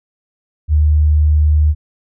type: tone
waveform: sine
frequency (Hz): 75.8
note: D#2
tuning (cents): -45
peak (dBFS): -8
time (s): 0.68-1.75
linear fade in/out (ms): 50
effects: none